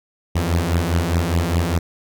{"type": "beating tone pair", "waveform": "sawtooth", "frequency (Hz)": [82.41, 87.31], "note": ["E2", "F2"], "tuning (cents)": [0, 0], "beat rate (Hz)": 4.9, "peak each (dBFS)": -16, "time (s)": [0.35, 1.79], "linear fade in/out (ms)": 10, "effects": []}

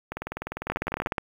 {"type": "two click trains", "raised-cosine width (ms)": 0.5, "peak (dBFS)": [-16, -11], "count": [20, 9], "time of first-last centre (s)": [[0.12, 1.07], [0.7, 1.182]], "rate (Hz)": [20, 16.6], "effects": ["7-bit"]}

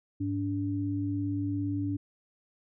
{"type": "tone pair together", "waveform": "sine", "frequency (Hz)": [101.82, 288], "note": ["G#2", "D4"], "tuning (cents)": [-34, -34], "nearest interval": "octave + tritone", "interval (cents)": 1800, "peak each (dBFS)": [-32, -30], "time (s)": [0.2, 1.97], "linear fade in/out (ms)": 10, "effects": []}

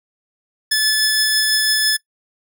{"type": "tone pair together", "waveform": "sawtooth", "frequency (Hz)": [1730, 5184], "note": ["A6", "E8"], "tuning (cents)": [-30, -30], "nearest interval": "octave + perfect fifth", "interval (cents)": 1900, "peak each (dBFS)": -14, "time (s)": [0.71, 1.97], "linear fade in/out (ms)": 10, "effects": ["noise-tail reverb RT60 0.1 s tail -21 dB re dry"]}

